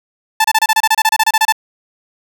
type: tone bursts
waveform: sawtooth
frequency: 879 Hz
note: A5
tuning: 2 cents flat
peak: -5 dBFS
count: 16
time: 0.4-1.524 s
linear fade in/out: 5 ms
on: 44 ms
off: 28 ms
effects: none